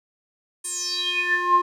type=tone with band-pass filter sweep; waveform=square; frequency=355.2 Hz; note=F4; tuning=29 cents sharp; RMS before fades=-23 dBFS; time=0.64-1.62 s; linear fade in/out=10 ms; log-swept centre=9200 to 890 Hz; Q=8.1; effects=none